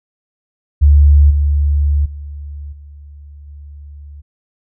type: tone with level steps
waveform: sine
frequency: 72.5 Hz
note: D2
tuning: 22 cents flat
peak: -4 / -10 / -25 / -33 / -31 dBFS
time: 0.81-4.22 s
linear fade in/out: 20 ms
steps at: 1.3 / 2.05 / 2.72 / 3.47 s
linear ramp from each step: 10 ms
effects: none